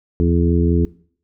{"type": "harmonic tone with a mistuned harmonic", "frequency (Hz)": 85, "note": "F2", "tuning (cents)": -46, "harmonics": [1, 2, 3, 4, 5], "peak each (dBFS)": [-16, -19, -21, -22, -23], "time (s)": [0.2, 0.85], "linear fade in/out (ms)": 0, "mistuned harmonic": 1, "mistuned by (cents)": -120, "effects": ["noise-tail reverb RT60 0.5 s tail -20 dB re dry"]}